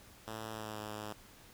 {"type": "tone with pitch glide", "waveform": "5% pulse", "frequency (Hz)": [110, 106.19], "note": ["A2", "G#2"], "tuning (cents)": [0, 39], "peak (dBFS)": -30, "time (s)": [0.27, 1.13], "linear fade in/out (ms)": 5, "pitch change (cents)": -61, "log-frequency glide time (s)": [0.53, 0.8], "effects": ["pink hiss -58 dBFS RMS until 1.53 s"]}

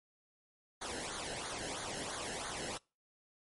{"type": "noise with flanger", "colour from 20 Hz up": "pink", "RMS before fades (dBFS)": -41, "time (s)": [0.81, 2.78], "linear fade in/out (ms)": 10, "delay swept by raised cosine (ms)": [0.37, 0.87], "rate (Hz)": 3, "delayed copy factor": -0.75, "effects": ["noise-tail reverb RT60 0.3 s tail -25 dB re dry", "MP3 48 kbps"]}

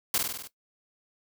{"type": "noise with echo", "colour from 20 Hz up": "white", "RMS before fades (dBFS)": -25, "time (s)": [0.14, 0.18], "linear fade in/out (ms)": 2, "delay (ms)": 49, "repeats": 6, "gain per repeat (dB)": -3, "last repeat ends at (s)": 0.474, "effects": ["noise-tail reverb RT60 0.1 s tail -17 dB re dry"]}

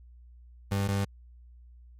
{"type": "tone pair in turn", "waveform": "30% pulse", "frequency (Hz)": [99.1, 99.1], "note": ["G2", "G2"], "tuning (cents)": [19, 19], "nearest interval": "unison", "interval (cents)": 0, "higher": "neither", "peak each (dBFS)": -23, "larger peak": "neither", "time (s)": [[0.71, 0.88], [0.88, 1.05]], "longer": "neither", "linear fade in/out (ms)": 10, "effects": ["added 60 Hz sine -49 dBFS peak until 1.99 s", "MP3 64 kbps"]}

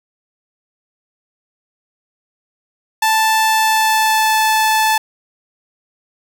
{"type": "tone with pitch glide", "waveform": "sawtooth", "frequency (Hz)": [880, 873.4], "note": ["A5", "A5"], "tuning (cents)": [0, -13], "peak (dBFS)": -8, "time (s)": [3.02, 4.98], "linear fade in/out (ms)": 5, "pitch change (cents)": -13, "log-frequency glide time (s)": [3.37, 4.38], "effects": []}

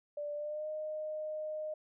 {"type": "tone with pitch glide", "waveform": "sine", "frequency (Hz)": [587.3, 616.1], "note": ["D5", "D#5"], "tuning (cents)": [0, -17], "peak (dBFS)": -36, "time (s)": [0.17, 1.74], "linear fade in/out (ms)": 5, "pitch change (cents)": 83, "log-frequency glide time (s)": [0.34, 0.68], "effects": []}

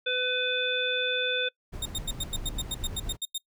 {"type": "harmonic tone", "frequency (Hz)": 502, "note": "B4", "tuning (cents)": 28, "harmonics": [1, 3, 5, 7], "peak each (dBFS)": [-31, -31, -33, -29], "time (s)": [0.06, 1.49], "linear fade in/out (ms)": 10}
{"type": "noise with tremolo", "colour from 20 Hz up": "brown", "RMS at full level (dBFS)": -35, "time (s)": [1.72, 3.17], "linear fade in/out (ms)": 20, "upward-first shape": "sine", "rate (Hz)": 8.3, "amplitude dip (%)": 25}
{"type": "tone bursts", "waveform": "sawtooth", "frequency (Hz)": 3684, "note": "A#7", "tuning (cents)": -21, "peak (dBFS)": -26, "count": 13, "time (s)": [1.82, 3.38], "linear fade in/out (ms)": 5, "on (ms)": 36, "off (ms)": 91}
{"effects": ["noise-tail reverb RT60 0.1 s tail -25 dB re dry"]}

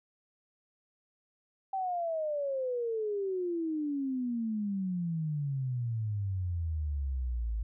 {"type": "exponential sweep", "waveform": "sine", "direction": "down", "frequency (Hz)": [780, 52.7], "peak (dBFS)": -30, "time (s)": [1.73, 7.63], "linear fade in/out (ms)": 5, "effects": []}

